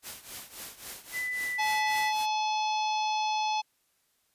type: noise with tremolo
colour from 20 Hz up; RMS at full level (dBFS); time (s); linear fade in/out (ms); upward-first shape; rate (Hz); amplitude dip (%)
white; -39; 0.02-2.27; 50; triangle; 3.7; 85
type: tone with pitch glide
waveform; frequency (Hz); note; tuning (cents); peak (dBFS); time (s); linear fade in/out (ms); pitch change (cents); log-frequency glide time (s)
sine; 2000 to 1980.5; B6 to B6; +21 to +4; -30; 1.12-2.13; 50; -17; 1.23-1.57
type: harmonic tone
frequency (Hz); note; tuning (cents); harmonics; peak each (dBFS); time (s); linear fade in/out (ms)
858; A5; -44; 1 / 3 / 4 / 5 / 6 / 7; -27 / -37 / -39 / -41 / -43 / -44; 1.58-3.62; 20
effects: white hiss -72 dBFS RMS until 4.34 s + resampled to 32000 Hz